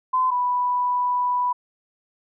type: tone pair in turn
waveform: sine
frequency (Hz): 1023 / 987.1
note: C6 / B5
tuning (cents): -39 / -1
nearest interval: minor second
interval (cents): 62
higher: first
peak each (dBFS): -17 / -19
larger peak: first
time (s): 0.13-0.31 / 0.31-1.53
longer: second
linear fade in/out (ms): 10
effects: none